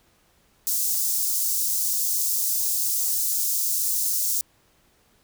white high-pass noise, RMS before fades -24 dBFS, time 0.67-4.41 s, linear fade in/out 0 ms, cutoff 5500 Hz, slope 24 dB/octave, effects pink hiss -62 dBFS RMS until 5.23 s

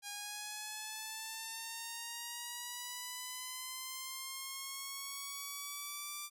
5% pulse linear sweep, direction up, 813 to 1180 Hz, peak -30 dBFS, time 0.02-6.3 s, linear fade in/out 50 ms, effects none

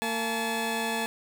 15% pulse tone pair together, 227.8 / 860 Hz, A#3 / A5, -40 / -40 cents, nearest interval octave + major seventh, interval 2300 cents, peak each -24 dBFS, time 0.02-1.06 s, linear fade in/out 0 ms, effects none

